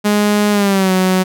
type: tone with pitch glide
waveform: sawtooth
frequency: 207.7 to 186.11 Hz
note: G#3 to F#3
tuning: 0 to +10 cents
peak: -7 dBFS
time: 0.04-1.24 s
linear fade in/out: 20 ms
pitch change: -190 cents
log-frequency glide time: 0.51-0.92 s
effects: none